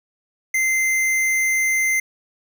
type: tone with hard clipping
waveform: sine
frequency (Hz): 2078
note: C7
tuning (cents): -12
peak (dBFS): -18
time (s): 0.54-2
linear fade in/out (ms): 5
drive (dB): 16
effects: none